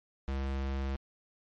square tone, 67.6 Hz, C#2, 43 cents flat, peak -32 dBFS, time 0.28-0.96 s, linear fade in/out 0 ms, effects low-pass 4000 Hz 12 dB/octave + MP3 48 kbps

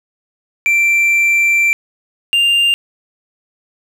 triangle tone pair in turn, 2350 / 2795 Hz, D7 / F7, +1 / +1 cents, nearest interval minor third, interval 300 cents, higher second, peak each -8 dBFS, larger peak neither, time 0.66-1.73 / 2.33-2.74 s, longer first, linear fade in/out 0 ms, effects none

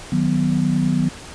sine chord, B major, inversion first, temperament equal, 155.56 / 185 / 246.9 Hz, D#3 / F#3 / B3, 0 / 0 / 0 cents, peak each -20 dBFS, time 0.12-1.09 s, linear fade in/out 5 ms, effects pink hiss -37 dBFS RMS until 1.34 s + resampled to 22050 Hz

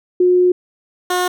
sine / 15% pulse tone pair in turn, 360.9 / 360.9 Hz, F#4 / F#4, -43 / -43 cents, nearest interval unison, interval 0 cents, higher neither, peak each -9 dBFS, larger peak neither, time 0.2-0.52 / 1.1-1.28 s, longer first, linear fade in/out 5 ms, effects none

